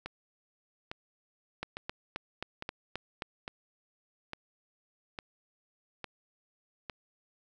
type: two click trains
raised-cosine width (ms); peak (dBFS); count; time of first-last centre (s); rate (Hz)
0.3; -22 / -19; 9 / 7; 0.06-6.898 / 1.63-3.222; 1.17 / 3.77
effects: none